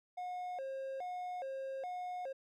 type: tone with vibrato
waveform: triangle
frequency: 622.3 Hz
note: D#5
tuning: in tune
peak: -37 dBFS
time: 0.17-2.33 s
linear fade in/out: 10 ms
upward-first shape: square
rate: 1.2 Hz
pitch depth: 260 cents each way
effects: none